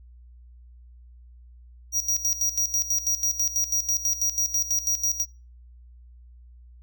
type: tone with tremolo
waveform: square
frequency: 5750 Hz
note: F8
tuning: 50 cents sharp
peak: -20 dBFS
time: 1.92-5.26 s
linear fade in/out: 50 ms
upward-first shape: square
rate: 6.1 Hz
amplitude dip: 75%
effects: noise-tail reverb RT60 0.3 s tail -23 dB re dry + added 60 Hz sine -46 dBFS peak until 6.82 s